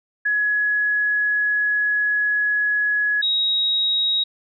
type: tone pair in turn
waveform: sine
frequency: 1684 / 3797 Hz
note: G#6 / A#7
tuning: +24 / +31 cents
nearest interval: octave + major second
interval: 1407 cents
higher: second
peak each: -17 dBFS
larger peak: neither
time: 0.25-3.22 / 3.22-4.24 s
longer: first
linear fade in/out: 10 ms
effects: none